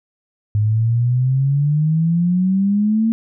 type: exponential sweep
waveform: sine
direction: up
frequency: 103.83 to 228.1 Hz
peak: -13 dBFS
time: 0.55-3.12 s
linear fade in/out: 0 ms
effects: none